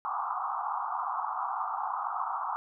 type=band-pass noise; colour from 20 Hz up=white; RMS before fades=-33 dBFS; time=0.05-2.56 s; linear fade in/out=0 ms; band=740 to 1300 Hz; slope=96 dB/octave; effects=none